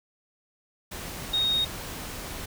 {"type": "tone in noise", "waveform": "sine", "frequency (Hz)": 3729, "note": "A#7", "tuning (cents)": 0, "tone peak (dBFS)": -22, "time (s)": [1.33, 1.65], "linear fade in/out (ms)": 10, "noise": "pink", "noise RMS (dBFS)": -37, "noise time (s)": [0.91, 2.46], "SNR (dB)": 12, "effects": []}